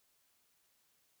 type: silence
effects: white hiss -74 dBFS RMS until 1.2 s